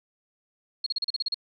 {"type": "tone bursts", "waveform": "sine", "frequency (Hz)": 4299, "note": "C8", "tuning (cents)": 46, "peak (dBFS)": -24, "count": 9, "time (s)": [0.84, 1.344], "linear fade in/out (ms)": 5, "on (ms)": 24, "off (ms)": 36, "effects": []}